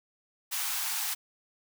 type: high-pass noise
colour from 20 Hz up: white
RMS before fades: -32 dBFS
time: 0.51-1.15 s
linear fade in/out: 20 ms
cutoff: 730 Hz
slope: 96 dB/octave
effects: none